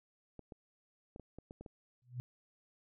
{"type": "clicks", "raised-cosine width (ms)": 2, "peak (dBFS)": -35, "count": 8, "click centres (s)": [0.393, 0.522, 1.161, 1.197, 1.386, 1.509, 1.61, 1.662]}
{"type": "tone with exponential growth", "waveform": "sine", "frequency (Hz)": 123.8, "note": "B2", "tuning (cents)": 5, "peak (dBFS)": -34, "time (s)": [2.02, 2.2], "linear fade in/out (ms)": 0, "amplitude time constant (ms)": 37}
{"effects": []}